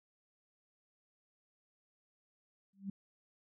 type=tone with exponential growth; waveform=sine; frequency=196 Hz; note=G3; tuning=in tune; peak=-34 dBFS; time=2.73-2.9 s; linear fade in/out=5 ms; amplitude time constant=35 ms; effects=none